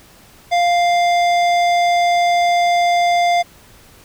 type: tone with hard clipping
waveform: sine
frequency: 698.5 Hz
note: F5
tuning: in tune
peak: -14 dBFS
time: 0.51-3.43 s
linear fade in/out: 20 ms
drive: 14 dB
effects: pink hiss -46 dBFS RMS until 4.04 s